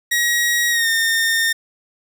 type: tone with pitch glide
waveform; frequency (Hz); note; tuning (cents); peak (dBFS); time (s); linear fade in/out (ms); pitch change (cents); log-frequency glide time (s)
sawtooth; 1900 to 1822.6; A#6 to A#6; +33 to -39; -12; 0.11-1.53; 10; -72; 0.7-0.88
effects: none